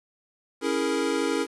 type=chord; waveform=square; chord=A# half-diminished seventh; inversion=first; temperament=equal; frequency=277.2 / 329.6 / 415.3 / 466.2 Hz; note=C#4 / E4 / G#4 / A#4; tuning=0 / 0 / 0 / 0 cents; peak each=-30 dBFS; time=0.61-1.47 s; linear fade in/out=50 ms; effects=resampled to 24000 Hz + 8-bit